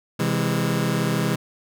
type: chord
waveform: sawtooth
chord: C augmented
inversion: none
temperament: just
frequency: 130.81 / 163.52 / 204.4 Hz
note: C3 / E3 / G#3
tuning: 0 / -14 / -27 cents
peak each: -21 / -20 / -21 dBFS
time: 0.19-1.36 s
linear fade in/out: 10 ms
effects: none